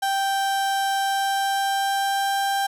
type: tone with pitch glide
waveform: 35% pulse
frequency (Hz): 784 to 790.4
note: G5 to G5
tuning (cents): 0 to +14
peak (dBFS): -19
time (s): 0.02-2.67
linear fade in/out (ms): 10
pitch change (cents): +14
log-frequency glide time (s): 0.97-2.41
effects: resampled to 32000 Hz